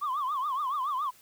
sine tone with vibrato, 1109 Hz, C#6, in tune, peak -26 dBFS, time 0.01-1.11 s, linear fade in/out 20 ms, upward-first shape triangle, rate 7.1 Hz, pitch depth 200 cents each way, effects tanh soft clip ceiling -25 dBFS + white hiss -58 dBFS RMS until 1.21 s

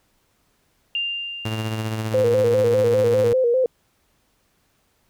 sine tone with exponential decay, 2794 Hz, F7, in tune, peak -20 dBFS, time 0.95-2.66 s, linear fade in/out 1 ms, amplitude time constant 370 ms
sawtooth tone with tremolo, 110 Hz, A2, in tune, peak -18 dBFS, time 1.45-3.33 s, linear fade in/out 5 ms, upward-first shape triangle, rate 15 Hz, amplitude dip 45%
sine tone with vibrato, 494.9 Hz, B4, 4 cents sharp, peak -15 dBFS, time 2.14-3.66 s, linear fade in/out 2 ms, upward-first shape square, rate 5 Hz, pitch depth 75 cents each way
effects pink hiss -65 dBFS RMS until 5.09 s

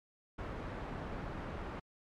pink low-pass noise, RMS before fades -42 dBFS, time 0.38-1.8 s, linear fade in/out 10 ms, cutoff 1500 Hz, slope 12 dB/octave, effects MP3 64 kbps

